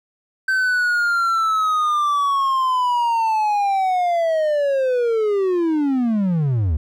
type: linear sweep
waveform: triangle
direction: down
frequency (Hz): 1548 to 69.3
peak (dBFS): -14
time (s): 0.48-6.77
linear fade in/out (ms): 5
effects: none